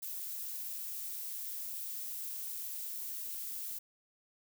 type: noise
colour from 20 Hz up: violet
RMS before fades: -41 dBFS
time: 0.02-3.79 s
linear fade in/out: 10 ms
effects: none